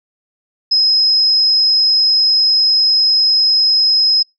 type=tone; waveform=sine; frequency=5110 Hz; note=D#8; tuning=45 cents sharp; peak=-9 dBFS; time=0.71-4.23 s; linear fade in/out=10 ms; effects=noise-tail reverb RT60 0.2 s tail -26 dB re dry